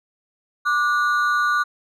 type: ring-modulated tone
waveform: triangle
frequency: 1317 Hz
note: E6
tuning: 2 cents flat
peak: -12 dBFS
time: 0.65-1.64 s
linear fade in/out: 20 ms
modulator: 138 Hz
effects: none